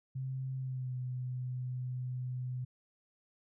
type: tone with pitch glide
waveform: sine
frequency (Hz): 131.6 to 126.31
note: C3 to B2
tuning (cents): +10 to +39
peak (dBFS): -35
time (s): 0.15-2.65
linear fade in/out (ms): 10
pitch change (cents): -71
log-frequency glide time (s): 0.57-0.96
effects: none